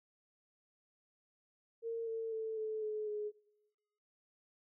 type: tone with pitch steps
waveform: sine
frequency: 458.3 / 450.4 / 442.7 / 435.1 / 427.6 / 420.3 Hz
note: A#4 / A4 / A4 / A4 / A4 / G#4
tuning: -29 / +40 / +11 / -19 / -49 / +21 cents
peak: -36 dBFS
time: 1.82-3.32 s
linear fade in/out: 50 ms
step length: 250 ms
effects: noise-tail reverb RT60 1.0 s tail -21 dB re dry